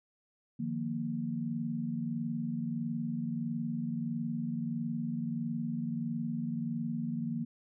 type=chord; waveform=sine; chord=Eb suspended second; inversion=none; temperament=equal with one note detuned; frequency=153.07 / 174.61 / 233.1 Hz; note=Eb3 / F3 / Bb3; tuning=-28 / 0 / 0 cents; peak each=-38 / -39 / -34 dBFS; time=0.59-7.45 s; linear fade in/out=10 ms; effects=none